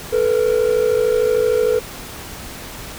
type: ring-modulated tone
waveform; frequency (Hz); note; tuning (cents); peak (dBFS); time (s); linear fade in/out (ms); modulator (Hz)
triangle; 463.9; A#4; -8; -8; 0.12-1.8; 20; 26.6
effects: tanh soft clip ceiling -4 dBFS + pink hiss -33 dBFS RMS until 2.98 s